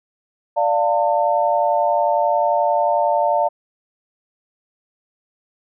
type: chord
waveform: sine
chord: D minor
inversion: none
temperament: equal with one note detuned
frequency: 587.3 / 698.5 / 899.5 Hz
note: D5 / F5 / A5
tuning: 0 / 0 / +38 cents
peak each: -19 dBFS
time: 0.56-3.49 s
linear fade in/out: 20 ms
effects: none